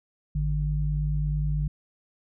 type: tone pair together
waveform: sine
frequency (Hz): 53.03 / 150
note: G#1 / D3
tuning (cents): +37 / +37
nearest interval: octave + tritone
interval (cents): 1800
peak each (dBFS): -26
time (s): 0.35-1.68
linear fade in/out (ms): 5
effects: none